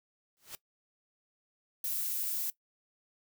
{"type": "noise with exponential growth", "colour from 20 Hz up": "white", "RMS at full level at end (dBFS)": -40, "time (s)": [0.37, 0.55], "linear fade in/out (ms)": 0, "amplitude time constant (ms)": 39}
{"type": "noise", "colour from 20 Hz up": "violet", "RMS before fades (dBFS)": -34, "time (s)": [1.84, 2.5], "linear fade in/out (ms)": 2}
{"effects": ["noise-tail reverb RT60 0.1 s tail -19 dB re dry"]}